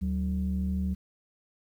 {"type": "tone pair together", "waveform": "sine", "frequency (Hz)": [75.16, 188.2], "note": ["D2", "F#3"], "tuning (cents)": [41, 30], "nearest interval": "octave + major third", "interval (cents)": 1589, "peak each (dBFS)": -28, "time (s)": [0.01, 0.95], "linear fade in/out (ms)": 20, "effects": ["tanh soft clip ceiling -21 dBFS", "10-bit"]}